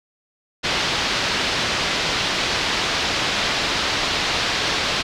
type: low-pass noise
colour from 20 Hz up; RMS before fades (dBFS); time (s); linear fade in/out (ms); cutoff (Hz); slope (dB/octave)
white; -22; 0.63-5.03; 20; 4700; 24
effects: none